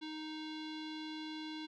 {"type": "tone with low-pass filter", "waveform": "square", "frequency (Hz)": 311.1, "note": "D#4", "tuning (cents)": 0, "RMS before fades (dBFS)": -44, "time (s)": [0.01, 1.67], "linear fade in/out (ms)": 20, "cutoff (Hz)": 3800, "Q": 4.6, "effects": []}